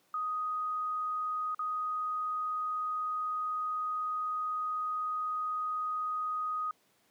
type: tone with dropouts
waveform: sine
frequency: 1248 Hz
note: D#6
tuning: 5 cents sharp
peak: -31 dBFS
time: 0.14-6.71 s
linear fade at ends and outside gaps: 2 ms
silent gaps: 1.547-1.592 s
effects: pink hiss -69 dBFS RMS until 7.1 s + high-pass 200 Hz 12 dB/octave